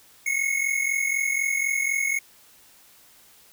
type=tone pair together; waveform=square; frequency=2165 / 2209 Hz; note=C#7 / C#7; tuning=-41 / -7 cents; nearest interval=unison; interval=34 cents; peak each=-26 dBFS; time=0.26-2.19 s; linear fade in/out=5 ms; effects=white hiss -54 dBFS RMS until 3.52 s